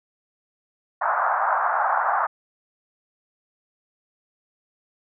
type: band-pass noise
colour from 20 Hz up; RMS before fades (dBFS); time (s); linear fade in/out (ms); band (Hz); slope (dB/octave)
pink; -22; 1.01-2.27; 10; 690 to 1500; 48
effects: none